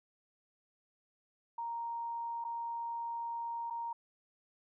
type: tone with dropouts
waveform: sine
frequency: 932.3 Hz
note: A#5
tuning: in tune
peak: -36 dBFS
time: 1.58-3.93 s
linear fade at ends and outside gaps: 5 ms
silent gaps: 2.442-2.448 / 3.701-3.706 s
effects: none